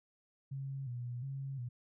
sine tone with vibrato, 128.8 Hz, C3, 27 cents flat, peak -38 dBFS, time 0.51-1.69 s, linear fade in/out 10 ms, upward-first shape square, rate 1.4 Hz, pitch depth 96 cents each way, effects none

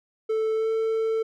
triangle tone with pitch glide, 440 to 445.6 Hz, A4 to A4, 0 to +22 cents, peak -20 dBFS, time 0.29-1.23 s, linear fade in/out 10 ms, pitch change +22 cents, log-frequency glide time 0.54-0.69 s, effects none

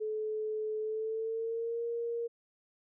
sine tone with pitch glide, 431.5 to 467.8 Hz, A4 to A#4, -34 to +6 cents, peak -32 dBFS, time 0-2.28 s, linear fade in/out 20 ms, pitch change +140 cents, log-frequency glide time 0.8-1.83 s, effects none

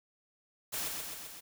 white noise with echo, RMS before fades -36 dBFS, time 0.72-0.89 s, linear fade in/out 20 ms, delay 130 ms, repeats 4, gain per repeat -3 dB, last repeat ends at 1.41 s, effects none

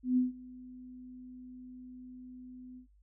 sine tone with ADSR envelope, 252.1 Hz, B3, 36 cents sharp, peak -23 dBFS, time 0.03-2.87 s, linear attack 140 ms, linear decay 150 ms, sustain -23 dB, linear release 100 ms, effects noise-tail reverb RT60 0.2 s tail -20 dB re dry + added 50 Hz sine -61 dBFS peak until 3.02 s

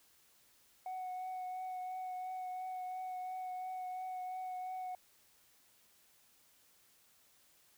sine tone with vibrato, 740 Hz, F#5, in tune, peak -37 dBFS, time 0.86-4.95 s, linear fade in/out 2 ms, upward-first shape triangle, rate 2.9 Hz, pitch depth 17 cents each way, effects tanh soft clip ceiling -38 dBFS + white hiss -68 dBFS RMS until 7.77 s

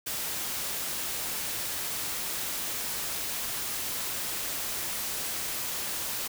white noise, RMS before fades -33 dBFS, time 0.06-6.28 s, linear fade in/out 10 ms, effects none

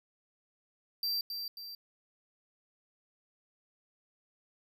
square tone with echo, 4700 Hz, D8, 1 cent sharp, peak -31 dBFS, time 1.03-1.21 s, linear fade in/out 2 ms, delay 270 ms, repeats 2, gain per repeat -6 dB, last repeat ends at 1.75 s, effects none

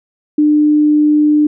sine tone, 299.8 Hz, D4, 36 cents sharp, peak -7 dBFS, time 0.38-1.47 s, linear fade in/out 5 ms, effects none

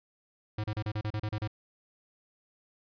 square tone bursts, 106.7 Hz, G#2, 47 cents sharp, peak -31 dBFS, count 10, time 0.58-1.476 s, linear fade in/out 5 ms, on 59 ms, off 34 ms, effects resampled to 11025 Hz

